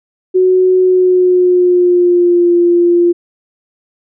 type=tone with pitch glide; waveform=sine; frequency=370 to 347.2 Hz; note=F#4 to F4; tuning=0 to -10 cents; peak=-6 dBFS; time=0.34-3.13 s; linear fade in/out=20 ms; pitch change=-110 cents; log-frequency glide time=0.8-2.53 s; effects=none